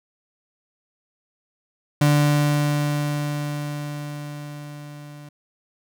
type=tone with level ramp; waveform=35% pulse; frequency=146.9 Hz; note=D3; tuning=1 cent sharp; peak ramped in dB=-12 to -37 dBFS; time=2.01-5.29 s; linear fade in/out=5 ms; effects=none